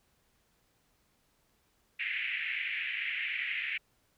pink band-pass noise, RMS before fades -35 dBFS, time 1.99-3.78 s, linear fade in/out 10 ms, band 1900 to 2700 Hz, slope 48 dB/octave, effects pink hiss -72 dBFS RMS until 4.17 s

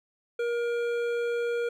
sine tone with hard clipping, 473.4 Hz, A#4, 27 cents sharp, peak -28 dBFS, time 0.39-1.69 s, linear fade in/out 5 ms, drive 11 dB, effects none

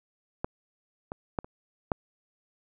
clicks, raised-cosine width 1 ms, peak -15 / -21 / -14 / -30 / -11 dBFS, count 5, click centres 0.445 / 1.119 / 1.388 / 1.445 / 1.918 s, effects none

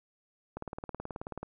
click train, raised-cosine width 1 ms, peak -24 dBFS, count 17, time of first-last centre 0.57-1.43 s, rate 18.6 Hz, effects none

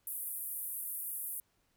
white band-pass noise, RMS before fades -40 dBFS, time 0.07-1.4 s, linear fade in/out 2 ms, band 10000 to 15000 Hz, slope 48 dB/octave, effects pink hiss -75 dBFS RMS until 1.76 s

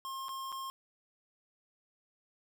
square tone with dropouts, 1069 Hz, C6, 37 cents sharp, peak -39 dBFS, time 0.05-0.7 s, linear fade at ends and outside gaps 0 ms, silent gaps 0.284-0.291 / 0.52-0.525 s, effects none

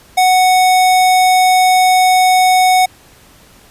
square tone, 740 Hz, F#5, in tune, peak -8 dBFS, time 0.17-2.86 s, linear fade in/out 10 ms, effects pink hiss -44 dBFS RMS until 3.7 s + resampled to 32000 Hz

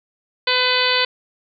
harmonic tone, 503 Hz, B4, 32 cents sharp, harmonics 1 / 2 / 3 / 4 / 5 / 6 / 7 / 8 / 9, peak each -24 / -24 / -24 / -24 / -24 / -24 / -24 / -24 / -24 dBFS, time 0.47-1.05 s, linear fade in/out 5 ms, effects none

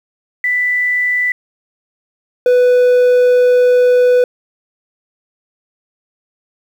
sine / triangle tone pair in turn, 1983 / 495.8 Hz, B6 / B4, +7 / +7 cents, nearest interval 2 octaves, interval 2400 cents, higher first, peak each -12 / -5 dBFS, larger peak second, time 0.44-1.32 / 2.46-4.24 s, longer second, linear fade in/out 2 ms, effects 7-bit

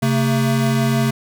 square tone pair together, 134 / 225.4 Hz, C3 / A3, +42 / +42 cents, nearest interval major sixth, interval 900 cents, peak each -18 / -19 dBFS, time 0.02-1.11 s, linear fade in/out 10 ms, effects none

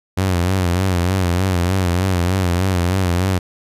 sawtooth tone with vibrato, 91 Hz, F#2, 28 cents flat, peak -11 dBFS, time 0.17-3.39 s, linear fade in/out 10 ms, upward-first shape sine, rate 3.3 Hz, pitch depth 93 cents each way, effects resampled to 32000 Hz

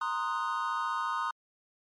triangle chord, C half-diminished seventh, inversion third, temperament equal, 932.3 / 1046.5 / 1244.5 / 1480 Hz, Bb5 / C6 / Eb6 / Gb6, 0 / 0 / 0 / 0 cents, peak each -34 / -33 / -31 / -37 dBFS, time 0.01-1.31 s, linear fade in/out 5 ms, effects MP3 48 kbps

